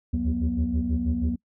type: tone cluster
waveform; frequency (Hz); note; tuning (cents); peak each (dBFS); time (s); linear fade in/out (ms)
sine; 71.1 / 77.3 / 83.5 / 181.4 / 240.2; C#2 / D#2 / E2 / F#3 / B3; +45 / -11 / +23 / -34 / -48; -28 / -28 / -30 / -33 / -25; 0.13-1.36; 10
effects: noise-tail reverb RT60 0.1 s tail -25 dB re dry + tanh soft clip ceiling -16 dBFS

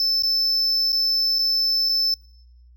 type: tone with dropouts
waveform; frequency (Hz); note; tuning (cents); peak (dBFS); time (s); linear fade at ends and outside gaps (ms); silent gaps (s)
triangle; 5274; E8; 0; -17; 0-2.14; 1; 0.223-0.234 / 0.921-0.928 / 1.386-1.391 / 1.889-1.893
effects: noise-tail reverb RT60 1.0 s tail -26 dB re dry + added 60 Hz sine -47 dBFS peak until 2.76 s

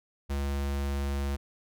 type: tone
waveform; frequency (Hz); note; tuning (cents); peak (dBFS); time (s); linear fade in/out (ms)
square; 69.9; C#2; +15; -29; 0.29-1.37; 20
effects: none

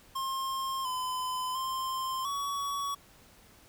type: tone with pitch steps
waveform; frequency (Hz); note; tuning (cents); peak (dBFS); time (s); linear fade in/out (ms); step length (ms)
square; 1065 / 1016 / 1048 / 1126; C6 / B5 / C6 / C#6; +30 / +49 / +2 / +27; -32; 0.15-2.95; 10; 700
effects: pink hiss -58 dBFS RMS until 3.68 s

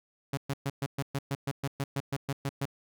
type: tone bursts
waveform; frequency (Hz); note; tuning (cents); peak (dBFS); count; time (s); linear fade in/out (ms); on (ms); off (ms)
sawtooth; 138.59; C#3; 0; -25; 15; 0.33-2.655; 5; 43; 120
effects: none

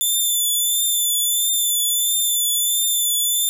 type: tone with vibrato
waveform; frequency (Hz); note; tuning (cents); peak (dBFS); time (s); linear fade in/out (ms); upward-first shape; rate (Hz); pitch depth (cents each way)
5% pulse; 3520; A7; 0; -10; 0.01-3.49; 0; triangle; 1.5; 40
effects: none

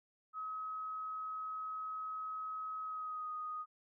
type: tone with pitch glide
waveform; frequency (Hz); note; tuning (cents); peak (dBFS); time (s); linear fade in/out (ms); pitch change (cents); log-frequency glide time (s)
sine; 1275 to 1243.7; D#6 to D#6; +42 to -1; -39; 0.33-3.66; 50; -43; 2.83-3.31
effects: none

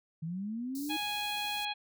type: linear sweep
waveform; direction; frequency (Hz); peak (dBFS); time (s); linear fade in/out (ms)
sine; up; 154.5 to 316.2; -34; 0.22-0.97; 10
type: band-stop noise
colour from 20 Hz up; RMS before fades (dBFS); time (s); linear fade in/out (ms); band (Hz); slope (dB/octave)
white; -46; 0.75-1.65; 2; 410 to 4000; 96
type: harmonic tone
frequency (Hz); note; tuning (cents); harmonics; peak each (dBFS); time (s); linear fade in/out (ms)
830; G#5; -1; 1 / 2 / 3 / 4 / 5; -37 / -45 / -38 / -38 / -42; 0.89-1.74; 20
effects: none

